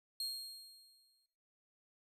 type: tone with exponential decay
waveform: 40% pulse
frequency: 4243 Hz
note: C8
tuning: 23 cents sharp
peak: -35 dBFS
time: 0.2-1.26 s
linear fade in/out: 2 ms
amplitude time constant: 230 ms
effects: noise-tail reverb RT60 0.8 s tail -20 dB re dry + resampled to 32000 Hz